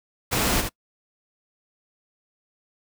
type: noise with echo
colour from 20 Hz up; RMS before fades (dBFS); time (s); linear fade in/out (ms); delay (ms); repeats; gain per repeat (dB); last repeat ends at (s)
pink; -23; 0.31-0.62; 20; 74; 1; -6; 0.694
effects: noise-tail reverb RT60 0.1 s tail -25 dB re dry